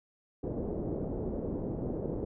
white low-pass noise, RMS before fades -35 dBFS, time 0.43-2.25 s, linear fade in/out 10 ms, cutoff 480 Hz, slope 24 dB/octave, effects none

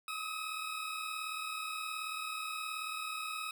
20% pulse tone pair together, 1244.5 / 1283.2 Hz, D#6 / E6, 0 / -47 cents, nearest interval minor second, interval 53 cents, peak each -38 / -34 dBFS, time 0.08-3.51 s, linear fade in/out 2 ms, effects none

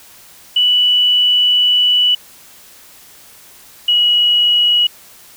sine tone pair in turn, 2960 / 2914 Hz, F#7 / F#7, 0 / -27 cents, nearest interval unison, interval 27 cents, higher first, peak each -9 dBFS, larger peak neither, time 0.56-2.15 / 3.88-4.87 s, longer first, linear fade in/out 5 ms, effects white hiss -42 dBFS RMS until 5.36 s

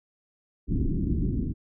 pink low-pass noise, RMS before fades -26 dBFS, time 0.67-1.54 s, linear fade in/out 50 ms, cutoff 340 Hz, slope 48 dB/octave, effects none

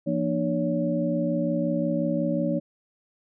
sine tone cluster, 170.6 / 235.9 / 301.7 / 564 Hz, F3 / A#3 / D4 / C#5, -40 / +21 / +47 / +30 cents, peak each -28 dBFS, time 0.06-2.6 s, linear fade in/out 20 ms, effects none

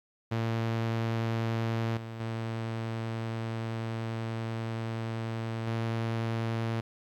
sawtooth tone with level steps, 113.8 Hz, A#2, 41 cents flat, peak -24 / -34 / -28 / -25 dBFS, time 0.31-6.81 s, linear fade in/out 10 ms, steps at 1.97 / 2.2 / 5.67 s, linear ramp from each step 5 ms, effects low-pass 4000 Hz 12 dB/octave + 11-bit

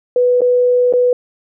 sine tone with dropouts, 493.9 Hz, B4, in tune, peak -9 dBFS, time 0.16-1.13 s, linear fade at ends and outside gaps 2 ms, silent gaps 0.408-0.417 / 0.926-0.936 s, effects none

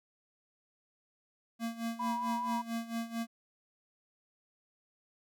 square tone with tremolo, 230 Hz, A#3, 23 cents flat, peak -33 dBFS, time 1.59-3.27 s, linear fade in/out 50 ms, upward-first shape sine, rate 4.5 Hz, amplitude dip 80%
sine tone with vibrato, 976 Hz, B5, 21 cents flat, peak -33 dBFS, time 1.99-2.62 s, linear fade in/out 10 ms, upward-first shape triangle, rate 4.8 Hz, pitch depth 42 cents each way
effects none

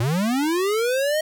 square linear sweep, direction up, 108.1 to 632 Hz, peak -20 dBFS, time 0-1.21 s, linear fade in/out 5 ms, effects none

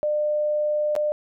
sine tone with dropouts, 600 Hz, D5, 37 cents sharp, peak -20 dBFS, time 0.03-1.12 s, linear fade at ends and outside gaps 0 ms, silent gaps 0.953-0.963 s, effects none

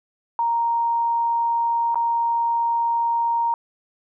sine tone with dropouts, 932.3 Hz, A#5, in tune, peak -18 dBFS, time 0.39-3.54 s, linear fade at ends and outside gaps 1 ms, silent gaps 1.945-1.956 s, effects none

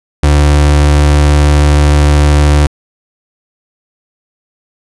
35% pulse tone, 73.42 Hz, D2, in tune, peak -3 dBFS, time 0.23-2.67 s, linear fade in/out 5 ms, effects resampled to 24000 Hz

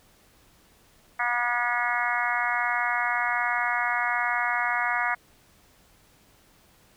harmonic tone, 241.3 Hz, B3, 40 cents flat, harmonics 3 / 4 / 5 / 6 / 7 / 8 / 9, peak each -31 / -31 / -31 / -31 / -31 / -31 / -31 dBFS, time 1.19-5.15 s, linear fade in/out 10 ms, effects pink hiss -59 dBFS RMS until 6.96 s

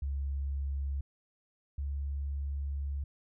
sine tone pair in turn, 69.3 / 70.23 Hz, C#2 / C#2, 0 / +23 cents, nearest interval unison, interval 23 cents, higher second, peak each -31 / -32 dBFS, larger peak first, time 0.02-1.01 / 1.78-3.04 s, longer second, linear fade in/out 5 ms, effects none

